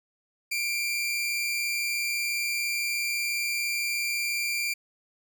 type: tone pair together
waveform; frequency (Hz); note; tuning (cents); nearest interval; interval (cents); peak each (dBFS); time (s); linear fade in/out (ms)
sawtooth; 2261 / 2381; C#7 / D7; +34 / +23; minor second; 89; -31 / -24; 0.51-4.74; 10
effects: none